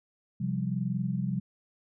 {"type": "chord", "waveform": "sine", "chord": "C suspended fourth", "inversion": "none", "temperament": "equal", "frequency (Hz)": [130.81, 174.61, 196], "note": ["C3", "F3", "G3"], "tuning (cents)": [0, 0, 0], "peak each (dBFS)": -32, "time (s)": [0.4, 1.4], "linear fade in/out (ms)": 10, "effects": []}